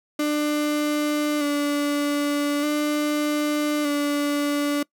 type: tone with vibrato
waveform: 35% pulse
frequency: 293.7 Hz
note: D4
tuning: in tune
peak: -19 dBFS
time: 0.19-4.83 s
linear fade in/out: 5 ms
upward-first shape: square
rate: 0.41 Hz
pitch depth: 24 cents each way
effects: noise-tail reverb RT60 0.1 s tail -23 dB re dry